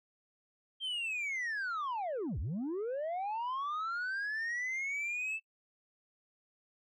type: linear two-way sweep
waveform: sine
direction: down then up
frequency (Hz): 3188 to 55 to 2655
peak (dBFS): -31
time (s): 0.8-5.4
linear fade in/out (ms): 50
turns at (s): 2.39
effects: noise-tail reverb RT60 0.1 s tail -26 dB re dry + tanh soft clip ceiling -33 dBFS